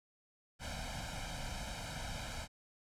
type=noise with comb filter; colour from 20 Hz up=pink; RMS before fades=-42 dBFS; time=0.59-2.48 s; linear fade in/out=50 ms; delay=1.3 ms; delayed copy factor=+0.95; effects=low-pass 8000 Hz 12 dB/octave